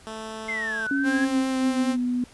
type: tone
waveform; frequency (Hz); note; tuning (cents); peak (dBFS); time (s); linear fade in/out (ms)
10% pulse; 220; A3; 0; -25; 0.07-0.87; 0
type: exponential two-way sweep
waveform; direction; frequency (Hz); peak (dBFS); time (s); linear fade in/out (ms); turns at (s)
sine; down then up; 2130 to 1480 to 1670; -26; 0.48-1.25; 10; 0.88
type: tone with pitch glide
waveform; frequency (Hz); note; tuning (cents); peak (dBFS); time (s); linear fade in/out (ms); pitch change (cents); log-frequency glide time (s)
sine; 277.2 to 247; C#4 to B3; 0 to 0; -22; 0.91-2.24; 2; -200; 1.1-1.97
type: tone with vibrato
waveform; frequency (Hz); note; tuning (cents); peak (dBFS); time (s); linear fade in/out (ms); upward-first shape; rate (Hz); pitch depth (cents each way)
sawtooth; 262.2; C4; +4; -22; 1.03-1.97; 50; triangle; 5; 12
effects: pink hiss -51 dBFS RMS until 2.33 s + resampled to 24000 Hz